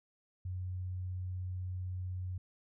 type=tone; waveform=sine; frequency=91.6 Hz; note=F#2; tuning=17 cents flat; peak=-36 dBFS; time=0.45-2.38 s; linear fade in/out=5 ms; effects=none